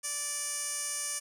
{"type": "tone with band-pass filter", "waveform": "15% pulse", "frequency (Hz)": 584, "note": "D5", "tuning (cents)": -10, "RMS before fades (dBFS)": -35, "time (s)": [0.03, 1.2], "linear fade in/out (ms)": 20, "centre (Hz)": 8200, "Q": 3.6, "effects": []}